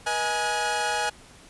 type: tone cluster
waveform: sawtooth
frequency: 482.7 / 631 / 834 / 1453 Hz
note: B4 / D#5 / G#5 / F#6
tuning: -40 / +24 / +7 / -32 cents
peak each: -30 / -30 / -22 / -28 dBFS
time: 0.06-1.1 s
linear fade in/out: 10 ms
effects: pink hiss -50 dBFS RMS until 1.49 s + resampled to 24000 Hz